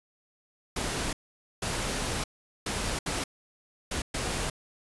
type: noise bursts at uneven times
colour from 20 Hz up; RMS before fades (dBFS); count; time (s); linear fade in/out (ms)
pink; -31; 6; 0.76-1.13 / 1.62-2.24 / 2.66-2.99 / 3.06-3.24 / 3.91-4.02 / 4.14-4.5; 5
effects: resampled to 24000 Hz